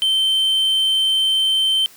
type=tone; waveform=triangle; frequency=3105 Hz; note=G7; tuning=17 cents flat; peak=-13 dBFS; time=0.02-1.86 s; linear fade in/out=0 ms; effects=white hiss -46 dBFS RMS until 1.96 s